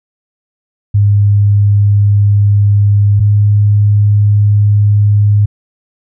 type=tone pair in turn; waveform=sine; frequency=102.1 / 103.41 Hz; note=G#2 / G#2; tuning=-29 / -7 cents; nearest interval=unison; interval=22 cents; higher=second; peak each=-5 dBFS; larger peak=neither; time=0.94-3.2 / 3.2-5.46 s; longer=neither; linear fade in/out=10 ms; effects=none